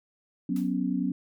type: chord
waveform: sine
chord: F# suspended fourth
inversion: none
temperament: equal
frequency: 185 / 246.9 / 277.2 Hz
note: F#3 / B3 / C#4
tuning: 0 / 0 / 0 cents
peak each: -29 dBFS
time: 0.49-1.12 s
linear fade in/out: 5 ms
type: noise with exponential decay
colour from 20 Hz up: white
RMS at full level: -44 dBFS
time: 0.56-0.77 s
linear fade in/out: 2 ms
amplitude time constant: 45 ms
effects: MP3 96 kbps